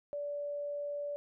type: tone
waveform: sine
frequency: 579 Hz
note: D5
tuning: 25 cents flat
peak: -35 dBFS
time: 0.13-1.16 s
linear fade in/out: 0 ms
effects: none